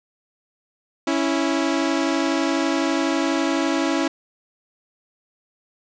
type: tone pair together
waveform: sawtooth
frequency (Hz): 277.2 / 329.2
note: C#4 / E4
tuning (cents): 0 / -2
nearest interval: minor third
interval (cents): 298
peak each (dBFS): -18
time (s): 1.07-4.08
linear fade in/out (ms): 5
effects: resampled to 16000 Hz + 7-bit